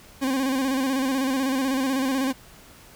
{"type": "tone with vibrato", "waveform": "40% pulse", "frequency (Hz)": 265.7, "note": "C4", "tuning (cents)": 27, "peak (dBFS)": -21, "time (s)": [0.21, 2.33], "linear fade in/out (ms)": 20, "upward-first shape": "square", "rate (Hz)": 16, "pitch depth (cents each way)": 51, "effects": ["pink hiss -49 dBFS RMS until 2.95 s"]}